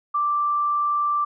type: tone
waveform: sine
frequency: 1174.7 Hz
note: D6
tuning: in tune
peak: -19 dBFS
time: 0.14-1.25 s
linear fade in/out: 10 ms
effects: none